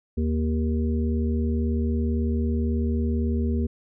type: harmonic tone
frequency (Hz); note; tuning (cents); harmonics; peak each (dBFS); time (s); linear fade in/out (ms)
78.1; D#2; +7; 1 / 3 / 5 / 6; -23 / -26 / -33 / -38; 0.17-3.67; 10
effects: none